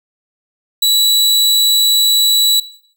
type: tone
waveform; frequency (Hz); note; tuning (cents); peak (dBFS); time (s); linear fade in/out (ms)
sawtooth; 3932; B7; -8; -7; 0.82-2.6; 5
effects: noise-tail reverb RT60 0.6 s tail -17 dB re dry